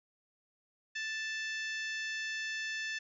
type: harmonic tone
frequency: 880 Hz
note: A5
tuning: in tune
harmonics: 2 / 3 / 4 / 5 / 6 / 7 / 8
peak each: -37 / -42 / -46 / -51 / -48 / -51 / -57 dBFS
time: 0.95-2.99 s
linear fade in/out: 10 ms
effects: none